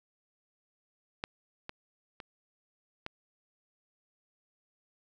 clicks, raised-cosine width 0.3 ms, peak -17 / -23 / -27 / -21 dBFS, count 4, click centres 1.239 / 1.694 / 2.202 / 3.064 s, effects none

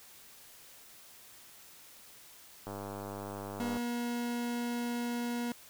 click train, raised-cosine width 1 ms, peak -27 dBFS, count 111, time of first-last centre 2.67-3.77 s, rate 100 Hz
40% pulse tone, 239.3 Hz, A#3, 46 cents sharp, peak -32 dBFS, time 3.6-5.52 s, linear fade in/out 2 ms
effects white hiss -55 dBFS RMS until 5.69 s

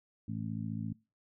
harmonic tone, 54.7 Hz, A1, 9 cents flat, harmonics 2 / 3 / 4 / 5, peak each -39 / -41 / -39 / -45 dBFS, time 0.28-0.93 s, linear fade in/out 5 ms, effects noise-tail reverb RT60 0.3 s tail -24 dB re dry

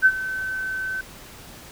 sine tone with ADSR envelope, 1530 Hz, G6, 42 cents flat, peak -9 dBFS, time 0.02-1.01 s, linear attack 36 ms, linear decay 54 ms, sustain -16 dB, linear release 4 ms, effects pink hiss -43 dBFS RMS until 1.71 s

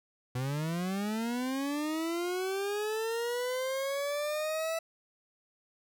40% pulse linear sweep, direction up, 122.5 to 659.3 Hz, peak -30 dBFS, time 0.35-4.79 s, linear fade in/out 5 ms, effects none

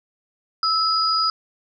sine tone pair together, 1304 / 4923 Hz, E6 / D#8, -19 / -19 cents, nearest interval octave + major seventh, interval 2300 cents, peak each -20 / -20 dBFS, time 0.63-1.3 s, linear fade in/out 2 ms, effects none

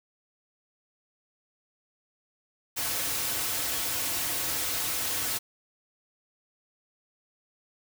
white noise with comb filter, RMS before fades -30 dBFS, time 2.76-5.39 s, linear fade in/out 20 ms, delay 5 ms, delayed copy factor -0.55, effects none

